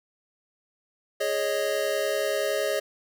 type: chord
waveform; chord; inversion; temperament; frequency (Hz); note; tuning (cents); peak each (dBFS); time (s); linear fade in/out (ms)
square; Ab suspended fourth; none; equal with one note detuned; 415.3 / 551.8 / 622.3; Ab4 / Db5 / Eb5; 0 / -8 / 0; -31 / -29 / -29; 1.2-2.8; 10
effects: none